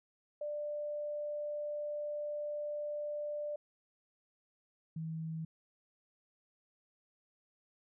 sine tone pair in turn, 592 / 160.93 Hz, D5 / E3, +14 / -41 cents, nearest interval octave + major seventh, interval 2255 cents, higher first, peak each -36 / -37 dBFS, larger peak first, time 0.41-3.56 / 4.96-5.45 s, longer first, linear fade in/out 5 ms, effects none

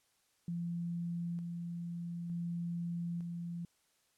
sine tone with tremolo, 171.3 Hz, F3, 33 cents flat, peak -35 dBFS, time 0.48-3.65 s, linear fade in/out 2 ms, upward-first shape square, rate 0.55 Hz, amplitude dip 30%, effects white hiss -74 dBFS RMS until 4.17 s + low-pass 11000 Hz 12 dB/octave

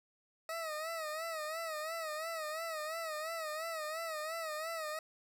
20% pulse tone with vibrato, 636 Hz, D#5, 38 cents sharp, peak -33 dBFS, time 0.49-4.99 s, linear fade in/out 2 ms, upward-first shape sine, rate 2.9 Hz, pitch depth 84 cents each way, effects none

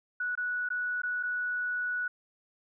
sine tone with dropouts, 1472 Hz, F#6, 9 cents flat, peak -29 dBFS, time 0.2-2.08 s, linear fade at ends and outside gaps 5 ms, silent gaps 0.353-0.375 / 0.689-0.702 / 1.019-1.033 / 1.229-1.233 s, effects none

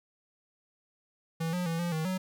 square tone with pitch steps, 163.9 / 179.1 / 165.4 / 173.2 / 158.3 / 186 Hz, E3 / F3 / E3 / F3 / D#3 / F#3, -10 / +44 / +6 / -14 / +30 / +9 cents, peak -30 dBFS, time 1.4-2.18 s, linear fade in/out 10 ms, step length 130 ms, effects 12-bit

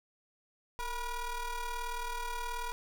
40% pulse ring-modulated tone, 477.7 Hz, A#4, 42 cents sharp, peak -31 dBFS, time 0.79-2.72 s, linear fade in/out 0 ms, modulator 497 Hz, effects none

